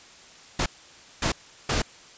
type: noise bursts at uneven times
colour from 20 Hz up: pink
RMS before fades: -24 dBFS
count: 3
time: 0.59-0.66 / 1.22-1.32 / 1.69-1.82 s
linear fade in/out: 5 ms
effects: white hiss -49 dBFS RMS until 2.17 s + resampled to 16000 Hz